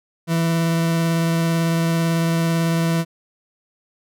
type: tone with vibrato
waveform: 40% pulse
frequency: 165.7 Hz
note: E3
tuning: 9 cents sharp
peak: -16 dBFS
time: 0.27-3.05 s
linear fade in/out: 50 ms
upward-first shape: triangle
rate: 18 Hz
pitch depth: 13 cents each way
effects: none